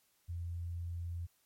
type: tone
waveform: sine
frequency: 85.8 Hz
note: F2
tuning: 30 cents flat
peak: -37 dBFS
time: 0.28-1.27 s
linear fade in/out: 20 ms
effects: white hiss -73 dBFS RMS until 1.45 s + MP3 64 kbps